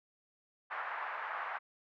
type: band-pass noise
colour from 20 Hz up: pink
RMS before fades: -40 dBFS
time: 0.7-1.59 s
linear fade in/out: 20 ms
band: 830 to 1800 Hz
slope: 24 dB/octave
effects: none